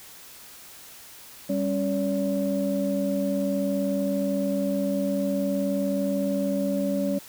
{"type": "tone cluster", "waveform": "sine", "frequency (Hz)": [197.1, 276.6, 570], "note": ["G3", "C#4", "C#5"], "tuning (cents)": [10, -4, 48], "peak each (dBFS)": [-26, -27, -27], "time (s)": [1.49, 7.19], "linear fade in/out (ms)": 10, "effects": ["tanh soft clip ceiling -14 dBFS", "white hiss -46 dBFS RMS until 7.28 s"]}